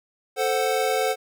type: chord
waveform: square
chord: F# diminished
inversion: first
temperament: equal with one note detuned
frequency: 440 / 523.3 / 743 Hz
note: A4 / C5 / F#5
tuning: 0 / 0 / +7 cents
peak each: -26 dBFS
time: 0.36-1.16 s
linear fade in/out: 50 ms
effects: none